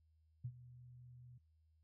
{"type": "tone with ADSR envelope", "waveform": "sine", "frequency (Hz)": 123.47, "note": "B2", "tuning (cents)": 0, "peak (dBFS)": -39, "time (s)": [0.44, 1.38], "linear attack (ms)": 10, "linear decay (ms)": 59, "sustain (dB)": -17, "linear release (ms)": 5, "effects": ["noise-tail reverb RT60 0.2 s tail -20 dB re dry", "added 79 Hz sine -70 dBFS peak until 1.83 s"]}